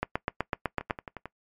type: two click trains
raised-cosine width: 0.5 ms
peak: -22 / -11 dBFS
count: 6 / 8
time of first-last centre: 0.81-1.256 / 0.03-0.908 s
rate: 11.2 / 7.97 Hz
effects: noise-tail reverb RT60 0.1 s tail -21 dB re dry + MP3 96 kbps